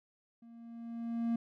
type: tone with level ramp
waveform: triangle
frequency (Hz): 232.1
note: A#3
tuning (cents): -7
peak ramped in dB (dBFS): -51 to -26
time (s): 0.42-1.36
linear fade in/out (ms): 5
effects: none